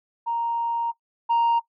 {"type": "tone pair in turn", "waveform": "sine", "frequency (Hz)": [932.3, 932.3], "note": ["A#5", "A#5"], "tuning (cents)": [0, 0], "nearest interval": "unison", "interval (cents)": 0, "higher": "neither", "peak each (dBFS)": [-22, -15], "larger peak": "second", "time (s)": [[0.26, 0.92], [1.29, 1.6]], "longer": "first", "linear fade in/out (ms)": 20, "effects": ["noise-tail reverb RT60 0.1 s tail -19 dB re dry", "tanh soft clip ceiling -16 dBFS"]}